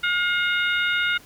harmonic tone with a mistuned harmonic, 714 Hz, F5, 38 cents sharp, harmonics 2 / 3 / 4 / 5, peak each -22 / -26 / -28 / -30 dBFS, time 0.03-1.18 s, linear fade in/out 10 ms, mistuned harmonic 5, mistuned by +48 cents, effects pink hiss -49 dBFS RMS until 1.25 s

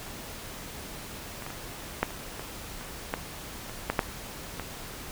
clicks, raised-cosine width 0.5 ms, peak -25 / -22 / -24 / -8 / -26 / -22 / -26 / -12 / -26 / -10 / -7 / -18 dBFS, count 12, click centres 1.423 / 1.465 / 1.504 / 2.03 / 2.106 / 2.395 / 2.811 / 3.139 / 3.696 / 3.9 / 3.992 / 4.597 s, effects pink hiss -41 dBFS RMS until 5.11 s

